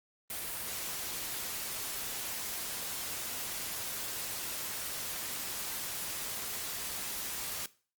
white noise, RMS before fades -38 dBFS, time 0.3-7.66 s, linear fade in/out 2 ms, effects noise-tail reverb RT60 0.4 s tail -19 dB re dry + Opus 32 kbps

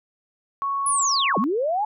sine tone with pitch glide, 1108.7 to 1101.7 Hz, C#6 to C#6, 0 to -11 cents, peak -22 dBFS, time 0.62-1.44 s, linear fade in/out 0 ms, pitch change -11 cents, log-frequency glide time 0.8-1.21 s
sine linear two-way sweep, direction down then up, 10548 to 174.61 to 872 Hz, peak -20 dBFS, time 0.86-1.85 s, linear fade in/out 5 ms, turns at 1.38 s
effects none

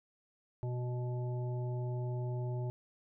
harmonic tone, 123.47 Hz, B2, in tune, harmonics 1 / 3 / 5 / 7, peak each -34 / -44 / -48 / -51 dBFS, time 0.63-2.7 s, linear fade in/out 0 ms, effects none

